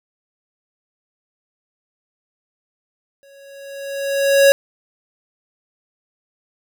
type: tone with exponential growth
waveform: square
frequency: 554.4 Hz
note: C#5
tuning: in tune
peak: -7 dBFS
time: 3.23-4.52 s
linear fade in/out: 0 ms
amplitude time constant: 280 ms
effects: none